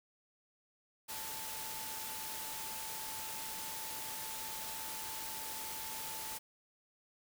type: tone in noise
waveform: sine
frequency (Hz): 880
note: A5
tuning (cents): 0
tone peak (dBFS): -49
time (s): 1.08-6.39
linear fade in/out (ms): 20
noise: white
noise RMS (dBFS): -43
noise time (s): 1.08-6.39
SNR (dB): -9
effects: none